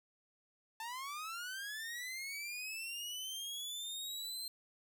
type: linear sweep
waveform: sawtooth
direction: up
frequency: 880 to 4159 Hz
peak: -38 dBFS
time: 0.8-4.48 s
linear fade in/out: 2 ms
effects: none